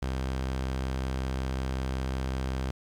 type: tone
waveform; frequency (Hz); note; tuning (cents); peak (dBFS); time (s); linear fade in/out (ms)
sawtooth; 65.41; C2; 0; -25; 0.02-2.71; 5
effects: low-pass 7000 Hz 12 dB/octave + 9-bit